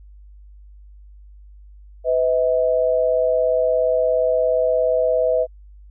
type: tone pair together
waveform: sine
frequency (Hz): 502.9 / 640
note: B4 / D#5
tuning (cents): +31 / +49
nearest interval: major third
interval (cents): 418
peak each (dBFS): -18 / -18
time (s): 2.04-5.47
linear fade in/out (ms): 50
effects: added 50 Hz sine -41 dBFS peak until 5.9 s